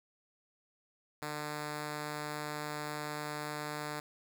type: tone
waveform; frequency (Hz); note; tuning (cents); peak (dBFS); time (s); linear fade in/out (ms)
5% pulse; 149.7; D3; +33; -26; 1.22-4; 2
effects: none